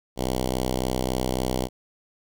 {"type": "tone with notch filter", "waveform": "5% pulse", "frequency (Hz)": 63.6, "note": "C2", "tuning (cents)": -48, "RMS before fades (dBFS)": -26, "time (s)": [0.16, 1.69], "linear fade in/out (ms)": 50, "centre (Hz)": 1700, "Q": 1.1, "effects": []}